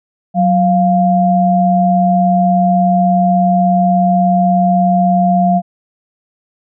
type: tone pair together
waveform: sine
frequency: 185 / 698.5 Hz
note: F#3 / F5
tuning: 0 / 0 cents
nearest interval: octave + major seventh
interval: 2300 cents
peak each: -11 dBFS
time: 0.34-5.62 s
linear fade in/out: 50 ms
effects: none